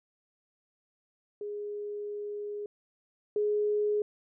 sine tone pair in turn, 413.8 / 418.1 Hz, G#4 / G#4, -6 / +12 cents, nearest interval unison, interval 18 cents, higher second, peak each -34 / -25 dBFS, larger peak second, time 1.41-2.66 / 3.36-4.02 s, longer first, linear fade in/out 2 ms, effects none

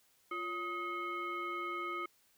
sine tone with frequency modulation, 1259 Hz, D#6, 20 cents sharp, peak -36 dBFS, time 0.31-2.06 s, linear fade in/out 5 ms, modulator 910 Hz, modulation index 1, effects white hiss -70 dBFS RMS until 2.37 s

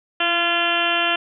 harmonic tone with a mistuned harmonic, 343.6 Hz, F4, 28 cents flat, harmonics 1 / 2 / 3 / 4 / 5 / 6 / 7 / 8 / 9 / 10, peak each -30 / -25 / -30 / -25 / -26 / -34 / -30 / -23 / -24 / -33 dBFS, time 0.2-1.16 s, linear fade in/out 5 ms, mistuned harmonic 1, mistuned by -28 cents, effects none

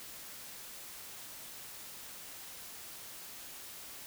silence, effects white hiss -48 dBFS RMS until 4.06 s

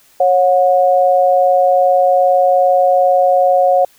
sine tone pair together, 549 / 726.5 Hz, C#5 / F#5, -17 / -32 cents, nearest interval perfect fourth, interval 485 cents, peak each -11 dBFS, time 0.2-3.85 s, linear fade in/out 5 ms, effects white hiss -50 dBFS RMS until 3.98 s

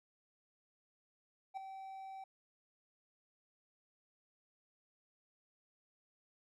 triangle tone with ADSR envelope, 771 Hz, G5, 29 cents flat, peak -35 dBFS, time 1.54-2.24 s, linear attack 32 ms, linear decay 4 ms, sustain -9 dB, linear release 4 ms, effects none

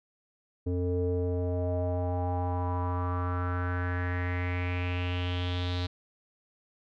square tone with low-pass filter sweep, 89.3 Hz, F2, 39 cents sharp, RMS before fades -30 dBFS, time 0.66-5.87 s, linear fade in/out 10 ms, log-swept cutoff 380 to 4000 Hz, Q 5.1, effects none

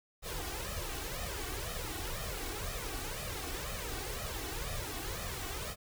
pink noise with flanger, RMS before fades -39 dBFS, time 0.22-5.76 s, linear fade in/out 50 ms, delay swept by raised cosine 1.6 to 2.7 ms, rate 2 Hz, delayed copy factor +0.75, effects none

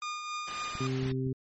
sawtooth tone with tremolo, 1217 Hz, D#6, 39 cents flat, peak -29 dBFS, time 0.02-0.87 s, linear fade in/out 2 ms, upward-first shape triangle, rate 3.7 Hz, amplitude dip 45%
white low-pass noise, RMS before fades -45 dBFS, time 0.47-1.12 s, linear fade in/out 5 ms, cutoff 3600 Hz, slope 12 dB/octave
clicks, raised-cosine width 5 ms, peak -30 dBFS, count 5, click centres 0.753 / 1.031 / 1.062 / 1.117 / 1.268 s
harmonic tone, 130.81 Hz, C3, in tune, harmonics 1 / 2 / 3, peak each -31 / -34 / -36 dBFS, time 0.8-1.33 s, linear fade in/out 5 ms
effects MP3 32 kbps

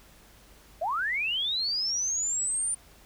sine linear sweep, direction up, 593 to 9280 Hz, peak -26 dBFS, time 0.81-2.75 s, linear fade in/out 10 ms, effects added 50 Hz sine -58 dBFS peak until 3.05 s + pink hiss -56 dBFS RMS until 3.05 s

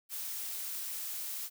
blue noise, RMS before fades -39 dBFS, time 0.09-1.5 s, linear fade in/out 50 ms, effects none

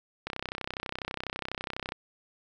click train, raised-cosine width 0.3 ms, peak -17 dBFS, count 54, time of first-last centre 0.27-1.921 s, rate 32.1 Hz, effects none

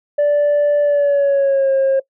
sine tone with pitch glide, 584 to 538.6 Hz, D5 to C#5, -10 to -50 cents, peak -9 dBFS, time 0.18-2 s, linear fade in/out 10 ms, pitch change -140 cents, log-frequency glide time 0.82-1.72 s, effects noise-tail reverb RT60 0.1 s tail -22 dB re dry + tanh soft clip ceiling -10 dBFS

